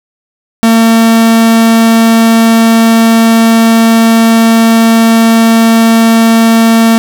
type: tone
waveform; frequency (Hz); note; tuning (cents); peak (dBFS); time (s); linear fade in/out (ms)
45% pulse; 226.9; A#3; -47; -3; 0.63-6.98; 0
effects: none